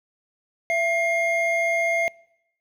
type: tone pair together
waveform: triangle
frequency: 670.7 / 2128 Hz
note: E5 / C7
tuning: +30 / +29 cents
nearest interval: octave + minor sixth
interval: 1999 cents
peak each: -21 dBFS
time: 0.7-2.08 s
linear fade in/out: 0 ms
effects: noise-tail reverb RT60 0.8 s tail -24 dB re dry